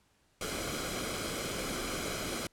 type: noise with comb filter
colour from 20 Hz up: pink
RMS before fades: -36 dBFS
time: 0.41-2.47 s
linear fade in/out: 2 ms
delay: 1.1 ms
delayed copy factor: -0.6
effects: pink hiss -70 dBFS RMS until 2.52 s + low-pass 11000 Hz 12 dB/octave